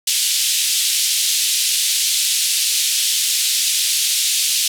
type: band-pass noise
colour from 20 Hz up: pink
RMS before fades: -18 dBFS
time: 0.07-4.68 s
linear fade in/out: 5 ms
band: 3100 to 12000 Hz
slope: 24 dB/octave
effects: none